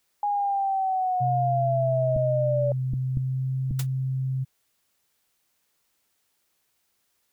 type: linear sweep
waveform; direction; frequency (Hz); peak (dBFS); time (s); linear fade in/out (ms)
sine; down; 826 to 575; -22; 0.23-2.72; 2
type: tone with pitch glide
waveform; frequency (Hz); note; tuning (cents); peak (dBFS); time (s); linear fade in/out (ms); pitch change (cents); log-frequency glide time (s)
sine; 129.4 to 131.51; C3 to C3; -19 to +9; -24; 1.2-4.45; 20; +28; 2.98-3.57
type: clicks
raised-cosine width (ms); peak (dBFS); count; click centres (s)
5; -17; 4; 2.164 / 2.936 / 3.172 / 3.71
type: noise with exponential decay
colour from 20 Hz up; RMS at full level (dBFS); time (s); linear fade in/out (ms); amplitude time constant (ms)
white; -27; 3.79-3.87; 5; 17
effects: white hiss -72 dBFS RMS until 7.32 s